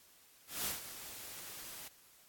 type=noise with ADSR envelope; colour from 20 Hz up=white; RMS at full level=-36 dBFS; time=0.47-1.88 s; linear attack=180 ms; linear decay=150 ms; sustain=-12 dB; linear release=5 ms; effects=white hiss -63 dBFS RMS until 2.28 s + AAC 64 kbps